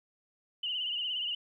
sine tone with vibrato, 2939 Hz, F#7, 12 cents flat, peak -31 dBFS, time 0.63-1.35 s, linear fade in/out 5 ms, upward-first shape sine, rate 17 Hz, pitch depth 73 cents each way, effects 12-bit

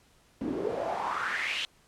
pink noise with band-pass filter sweep, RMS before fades -32 dBFS, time 0.41-1.65 s, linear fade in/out 0 ms, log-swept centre 260 to 3200 Hz, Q 4.9, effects pink hiss -63 dBFS RMS until 1.87 s + low-pass 11000 Hz 12 dB/octave

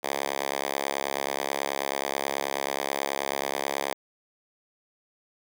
5% pulse tone with high-pass filter, 69.3 Hz, C#2, in tune, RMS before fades -30 dBFS, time 0.03-3.94 s, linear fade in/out 10 ms, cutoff 540 Hz, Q 0.76, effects none

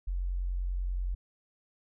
sine tone, 45.11 Hz, F#1, 43 cents flat, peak -29 dBFS, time 0.07-1.15 s, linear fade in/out 10 ms, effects none

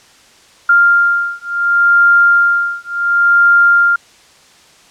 sine beating tone pair, 1396.9 / 1397.6 Hz, F6 / F6, 0 / +1 cents, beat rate 0.7 Hz, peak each -11 dBFS, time 0.69-3.96 s, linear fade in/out 5 ms, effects white hiss -45 dBFS RMS until 4.9 s + low-pass 7000 Hz 12 dB/octave

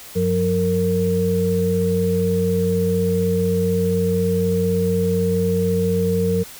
sine tone cluster, 95.5 / 179.6 / 458.8 Hz, G2 / F3 / A#4, -45 / +49 / -28 cents, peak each -24 / -20 / -19 dBFS, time 0.15-6.44 s, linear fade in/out 20 ms, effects white hiss -39 dBFS RMS until 6.59 s

